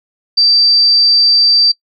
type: tone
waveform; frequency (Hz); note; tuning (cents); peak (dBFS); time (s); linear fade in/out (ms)
sine; 4667; D8; -12; -6; 0.37-1.72; 10
effects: noise-tail reverb RT60 0.1 s tail -23 dB re dry